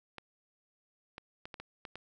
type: clicks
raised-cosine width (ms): 0.3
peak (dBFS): -27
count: 7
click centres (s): 0.183 / 1.181 / 1.455 / 1.542 / 1.6 / 1.852 / 1.956
effects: none